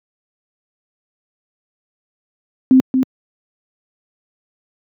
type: tone with echo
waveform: sine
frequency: 260 Hz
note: C4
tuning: 11 cents flat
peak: -5 dBFS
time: 2.71-2.8 s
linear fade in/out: 0 ms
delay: 230 ms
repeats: 1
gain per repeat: -6 dB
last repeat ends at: 3.03 s
effects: high-pass 150 Hz 12 dB/octave